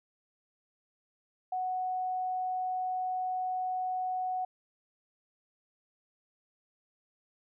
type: tone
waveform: sine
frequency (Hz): 740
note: F#5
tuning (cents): 0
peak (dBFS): -30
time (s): 1.52-4.45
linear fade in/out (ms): 5
effects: none